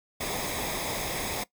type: noise with comb filter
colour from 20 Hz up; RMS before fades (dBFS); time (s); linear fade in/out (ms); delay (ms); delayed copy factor
pink; -32; 0.2-1.44; 10; 0.69; -0.6
effects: noise-tail reverb RT60 0.1 s tail -19 dB re dry